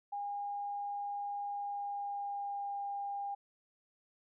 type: tone with pitch glide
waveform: sine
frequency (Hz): 812 to 804.1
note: G#5 to G5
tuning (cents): -39 to +44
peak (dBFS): -36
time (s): 0.12-3.35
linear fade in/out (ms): 10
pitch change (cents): -17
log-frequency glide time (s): 1.48-2.8
effects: none